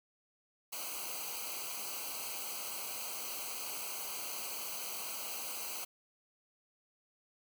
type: noise with comb filter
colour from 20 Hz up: white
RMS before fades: -41 dBFS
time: 0.72-5.85 s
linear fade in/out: 10 ms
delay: 0.56 ms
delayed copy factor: -1
effects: none